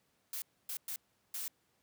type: noise bursts at uneven times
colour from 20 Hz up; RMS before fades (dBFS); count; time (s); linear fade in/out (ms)
blue; -40; 4; 0.33-0.42 / 0.69-0.77 / 0.88-0.96 / 1.34-1.48; 2
effects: pink hiss -75 dBFS RMS until 1.82 s + high-pass 100 Hz 12 dB/octave